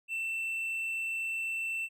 triangle tone, 2678 Hz, E7, 27 cents sharp, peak -30 dBFS, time 0.08-1.89 s, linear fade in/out 50 ms, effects none

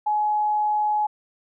sine tone, 844 Hz, G#5, 28 cents sharp, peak -19 dBFS, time 0.06-1.07 s, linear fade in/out 10 ms, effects none

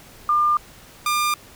sine / sawtooth tone pair in turn, 1200 / 1200 Hz, D6 / D6, +37 / +37 cents, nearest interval unison, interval 0 cents, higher neither, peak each -15 dBFS, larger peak neither, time 0.29-0.57 / 1.06-1.34 s, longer neither, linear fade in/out 2 ms, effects pink hiss -46 dBFS RMS until 1.55 s

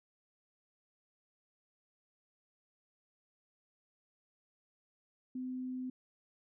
sine tone, 255.3 Hz, C4, 42 cents flat, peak -37 dBFS, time 5.35-5.9 s, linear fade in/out 5 ms, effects none

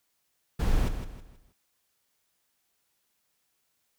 brown noise with echo, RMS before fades -24 dBFS, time 0.59-0.89 s, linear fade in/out 10 ms, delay 160 ms, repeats 4, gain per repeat -9 dB, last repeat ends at 1.53 s, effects white hiss -75 dBFS RMS until 3.98 s

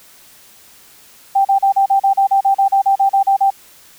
sine tone bursts, 785 Hz, G5, 2 cents sharp, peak -9 dBFS, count 16, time 1.35-3.505 s, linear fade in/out 10 ms, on 100 ms, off 37 ms, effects white hiss -45 dBFS RMS until 3.98 s

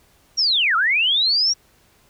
sine linear two-way sweep, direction down then up, 5720 to 1244.5 to 5720 Hz, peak -15 dBFS, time 0.37-1.54 s, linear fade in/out 20 ms, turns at 0.76 s, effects pink hiss -57 dBFS RMS until 2.09 s

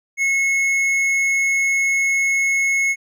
triangle tone with hard clipping, 2181 Hz, C#7, 29 cents flat, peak -17 dBFS, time 0.17-2.96 s, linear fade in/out 50 ms, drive 10 dB, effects none

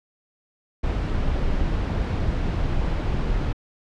brown noise, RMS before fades -23 dBFS, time 0.83-3.53 s, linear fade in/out 10 ms, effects low-pass 4000 Hz 12 dB/octave

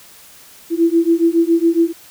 sine beating tone pair, 330.6 / 337.8 Hz, E4 / E4, +5 / +42 cents, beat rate 7.2 Hz, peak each -14 dBFS, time 0.7-1.93 s, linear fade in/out 50 ms, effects white hiss -43 dBFS RMS until 2.1 s

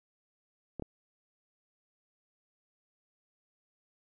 clicks, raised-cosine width 2 ms, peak -24 dBFS, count 2, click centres 0.797 / 0.823 s, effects none

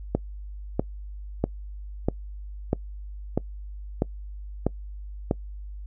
click train, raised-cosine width 2 ms, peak -8 dBFS, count 9, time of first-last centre 0.15-5.311 s, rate 1.55 Hz, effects noise-tail reverb RT60 0.1 s tail -24 dB re dry + added 50 Hz sine -35 dBFS peak until 5.86 s

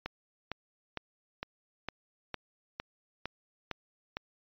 click train, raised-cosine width 0.3 ms, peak -19 dBFS, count 10, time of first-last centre 0.06-4.17 s, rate 2.19 Hz, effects resampled to 11025 Hz

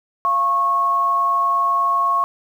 sine tone pair together, 691.1 / 1097 Hz, F5 / C#6, -18 / -18 cents, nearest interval minor sixth, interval 800 cents, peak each -27 / -15 dBFS, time 0.25-2.24 s, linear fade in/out 0 ms, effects 8-bit

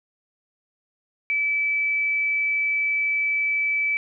sine tone, 2306 Hz, D7, 32 cents flat, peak -20 dBFS, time 1.3-3.97 s, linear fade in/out 0 ms, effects none

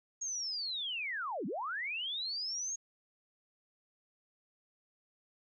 sine linear two-way sweep, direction down then up, 6645 to 166.2 to 6645 Hz, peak -35 dBFS, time 0.21-2.76 s, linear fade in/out 10 ms, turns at 1.46 s, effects none

